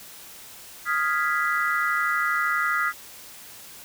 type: chord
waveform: sine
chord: F half-diminished seventh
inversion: third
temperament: equal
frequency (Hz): 1244.5 / 1396.9 / 1661.2 / 1975.5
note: Eb6 / F6 / Ab6 / Cb7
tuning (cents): 0 / 0 / 0 / 0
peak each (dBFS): -26 / -26 / -29 / -27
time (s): 0.85-2.93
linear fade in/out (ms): 50
effects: white hiss -44 dBFS RMS until 3.84 s